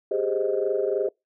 sine chord, Ab major seventh, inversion third, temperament equal, 392 / 415.3 / 523.3 / 622.3 Hz, G4 / Ab4 / C5 / Eb5, 0 / 0 / 0 / 0 cents, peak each -26 / -26 / -28 / -29 dBFS, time 0.11-1.09 s, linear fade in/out 5 ms, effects noise-tail reverb RT60 0.2 s tail -26 dB re dry + tanh soft clip ceiling -12 dBFS

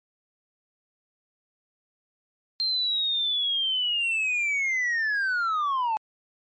sine linear sweep, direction down, 4186 to 850 Hz, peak -20 dBFS, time 2.6-5.97 s, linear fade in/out 0 ms, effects tanh soft clip ceiling -22 dBFS + MP3 32 kbps

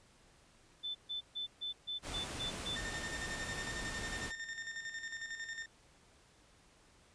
sine tone bursts, 3520 Hz, A7, in tune, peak -37 dBFS, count 8, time 0.83-2.77 s, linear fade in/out 20 ms, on 120 ms, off 140 ms
pink noise, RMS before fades -43 dBFS, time 2.02-4.33 s, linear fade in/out 50 ms
40% pulse tone with tremolo, 1816 Hz, A#6, 46 cents flat, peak -39 dBFS, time 2.76-5.66 s, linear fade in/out 2 ms, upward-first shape square, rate 11 Hz, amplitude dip 55%
effects pink hiss -65 dBFS RMS until 7.14 s + resampled to 22050 Hz

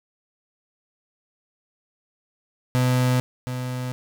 35% pulse tone pair in turn, 126.3 / 126.3 Hz, B2 / B2, +39 / +39 cents, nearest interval unison, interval 0 cents, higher neither, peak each -16 / -25 dBFS, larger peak first, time 2.75-3.2 / 3.47-3.92 s, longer neither, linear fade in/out 0 ms, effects 9-bit

